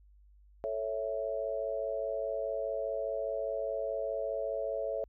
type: chord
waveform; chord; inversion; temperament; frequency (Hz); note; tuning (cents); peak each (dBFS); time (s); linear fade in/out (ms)
sine; A major; none; equal; 440 / 554.4 / 659.3; A4 / C#5 / E5; 0 / 0 / 0; -38 / -35 / -36; 0.64-5.04; 0
effects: added 50 Hz sine -57 dBFS peak until 5.08 s